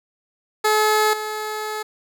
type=tone with level steps; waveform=15% pulse; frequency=428.6 Hz; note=A4; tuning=45 cents flat; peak=-9 / -19 dBFS; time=0.64-1.83 s; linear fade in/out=10 ms; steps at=1.13 s; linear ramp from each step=5 ms; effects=none